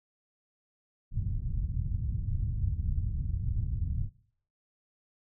white low-pass noise, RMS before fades -31 dBFS, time 1.11-4.1 s, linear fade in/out 50 ms, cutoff 110 Hz, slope 24 dB/octave, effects noise-tail reverb RT60 0.6 s tail -21 dB re dry

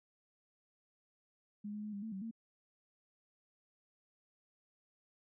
sine tone with pitch steps, 207.2 / 209.9 / 211.7 / 200.8 / 222 / 191.8 / 226.5 Hz, G#3 / G#3 / G#3 / G3 / A3 / G3 / A#3, -4 / +19 / +33 / +42 / +16 / -37 / -50 cents, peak -40 dBFS, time 1.64-2.312 s, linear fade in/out 10 ms, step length 96 ms, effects none

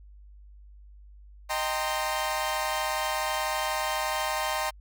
sawtooth chord, C minor seventh, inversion first, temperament equal with one note detuned, 622.3 / 784 / 917.4 / 1046.5 Hz, Eb5 / G5 / Bb5 / C6, 0 / 0 / -28 / 0 cents, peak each -29 dBFS, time 1.49-4.71 s, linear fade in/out 20 ms, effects added 50 Hz sine -47 dBFS peak until 4.8 s

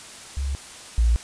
sine tone pair in turn, 68.4 / 57.91 Hz, C#2 / A#1, -23 / -11 cents, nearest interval minor third, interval 288 cents, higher first, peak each -23 / -15 dBFS, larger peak second, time 0.37-0.55 / 0.98-1.16 s, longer neither, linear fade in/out 0 ms, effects white hiss -41 dBFS RMS until 1.23 s + resampled to 22050 Hz

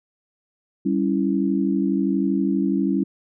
sine chord, C# diminished, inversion second, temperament equal, 196 / 277.2 / 329.6 Hz, G3 / C#4 / E4, 0 / 0 / 0 cents, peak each -22 / -22 / -24 dBFS, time 0.85-3.04 s, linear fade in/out 10 ms, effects none

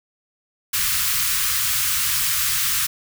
white band-stop noise, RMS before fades -21 dBFS, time 0.73-2.87 s, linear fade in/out 10 ms, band 150 to 1100 Hz, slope 48 dB/octave, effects none

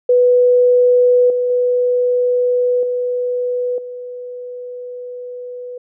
sine tone with level steps, 493.9 Hz, B4, in tune, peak -8 / -14 / -12 / -16 / -26 dBFS, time 0.09-5.78 s, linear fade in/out 5 ms, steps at 1.3 / 1.5 / 2.83 / 3.78 s, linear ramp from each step 2 ms, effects none

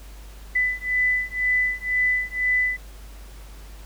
sine beating tone pair, 1997 / 1999 Hz, B6 / B6, +19 / +20 cents, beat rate 2 Hz, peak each -23 dBFS, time 0.55-2.77 s, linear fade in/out 10 ms, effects added 50 Hz sine -39 dBFS peak until 3.85 s + pink hiss -49 dBFS RMS until 3.85 s

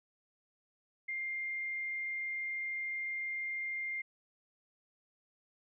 sine tone, 2109 Hz, C7, 13 cents sharp, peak -35 dBFS, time 1.08-4.02 s, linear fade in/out 10 ms, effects none

